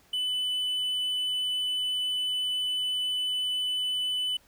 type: tone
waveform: triangle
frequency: 2998 Hz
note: F#7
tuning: 22 cents sharp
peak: -25 dBFS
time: 0.13-4.37 s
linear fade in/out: 5 ms
effects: pink hiss -61 dBFS RMS until 4.47 s